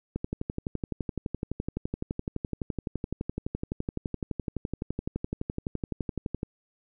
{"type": "click train", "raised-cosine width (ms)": 3, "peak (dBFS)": -17, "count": 75, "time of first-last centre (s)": [0.16, 6.431], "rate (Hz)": 11.8, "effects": []}